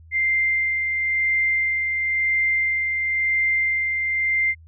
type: tone with tremolo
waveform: sine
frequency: 2093 Hz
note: C7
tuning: in tune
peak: -17 dBFS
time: 0.11-4.55 s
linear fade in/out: 50 ms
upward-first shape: sine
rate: 0.97 Hz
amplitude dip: 35%
effects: added 81 Hz sine -44 dBFS peak until 4.67 s